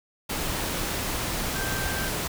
sine tone in noise, 1568 Hz, G6, in tune, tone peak -33 dBFS, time 1.55-2.09 s, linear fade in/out 10 ms, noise pink, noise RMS -29 dBFS, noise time 0.29-2.28 s, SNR -7 dB, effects none

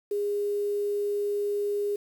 sine tone with quantisation, 410 Hz, G#4, 22 cents flat, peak -25 dBFS, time 0.11-1.96 s, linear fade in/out 5 ms, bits 8, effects none

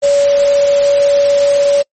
sine tone in noise, 568 Hz, C#5, 42 cents sharp, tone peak -7 dBFS, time 0.02-1.83 s, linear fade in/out 20 ms, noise white, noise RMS -23 dBFS, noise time 0.02-1.83 s, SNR +13 dB, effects noise-tail reverb RT60 0.1 s tail -26 dB re dry + MP3 32 kbps

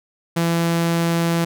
sawtooth tone, 168.1 Hz, E3, 34 cents sharp, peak -13 dBFS, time 0.36-1.45 s, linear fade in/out 10 ms, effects none

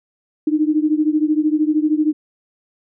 sine beating tone pair, 301.9 / 314.9 Hz, D4 / D#4, +48 / +21 cents, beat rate 13 Hz, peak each -16 / -18 dBFS, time 0.47-2.13 s, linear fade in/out 5 ms, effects none

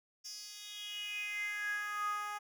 10% pulse tone with high-pass filter sweep, 415.3 Hz, G#4, in tune, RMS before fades -40 dBFS, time 0.24-2.39 s, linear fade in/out 20 ms, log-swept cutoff 5300 to 960 Hz, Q 7.8, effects none

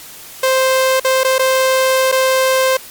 sawtooth tone with dropouts, 523.3 Hz, C5, in tune, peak -7 dBFS, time 0.43-2.77 s, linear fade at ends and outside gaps 5 ms, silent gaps 0.999-1.046 / 1.235-1.246 / 1.383-1.393 / 2.117-2.123 s, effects white hiss -35 dBFS RMS until 2.9 s + MP3 96 kbps

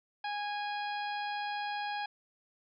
harmonic tone, 825 Hz, G#5, 12 cents flat, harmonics 1 / 2 / 3 / 4 / 5 / 6, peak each -35 / -41 / -45 / -47 / -49 / -51 dBFS, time 0.24-2.06 s, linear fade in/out 5 ms, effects none

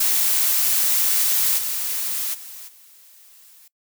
blue noise with level steps, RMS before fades -19 / -25 / -38 / -49 dBFS, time 0-3.68 s, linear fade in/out 5 ms, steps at 1.57 / 2.33 / 2.67 s, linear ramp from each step 20 ms, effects noise-tail reverb RT60 0.1 s tail -21 dB re dry

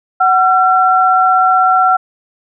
sine tone pair together, 746 / 1358 Hz, F#5 / F6, +14 / -49 cents, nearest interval minor seventh, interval 1037 cents, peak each -10 dBFS, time 0.2-1.97 s, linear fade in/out 10 ms, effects none

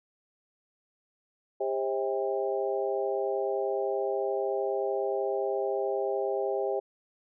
harmonic tone with a mistuned harmonic, 133.5 Hz, C3, 35 cents sharp, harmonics 3 / 4 / 5 / 6, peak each -30 / -32 / -34 / -36 dBFS, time 1.6-6.8 s, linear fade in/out 10 ms, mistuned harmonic 5, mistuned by -63 cents, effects none

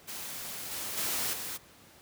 white noise with level steps, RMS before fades -40 / -37 / -32 / -38 dBFS, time 0.07-1.58 s, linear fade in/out 20 ms, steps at 0.71 / 0.97 / 1.33 s, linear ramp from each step 5 ms, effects pink hiss -56 dBFS RMS until 2.01 s + high-pass 80 Hz 12 dB/octave

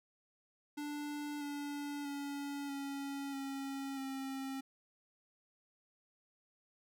square tone with pitch steps, 293.7 / 288.5 / 283.4 / 278.3 / 273.4 / 268.5 Hz, D4 / D4 / C#4 / C#4 / C#4 / C4, 0 / -31 / +38 / +7 / -24 / +45 cents, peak -40 dBFS, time 0.77-4.61 s, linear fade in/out 10 ms, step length 640 ms, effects none

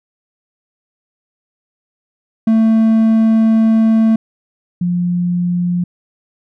triangle / sine tone pair in turn, 222.7 / 176.34 Hz, A3 / F3, +21 / +17 cents, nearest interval major third, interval 404 cents, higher first, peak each -6 / -13 dBFS, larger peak first, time 2.47-4.16 / 4.81-5.84 s, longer first, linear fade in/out 5 ms, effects none

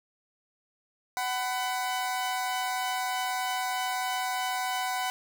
sawtooth tone pair together, 749.2 / 1000 Hz, F#5 / B5, +21 / +21 cents, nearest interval perfect fourth, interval 500 cents, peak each -26 / -30 dBFS, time 1.17-5.1 s, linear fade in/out 0 ms, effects none

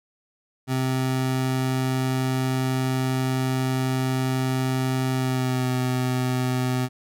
25% pulse tone with pitch glide, 130.3 to 127.32 Hz, C3 to C3, -7 to -47 cents, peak -18 dBFS, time 0.67-6.89 s, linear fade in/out 50 ms, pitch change -40 cents, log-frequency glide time 5.13-5.7 s, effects none

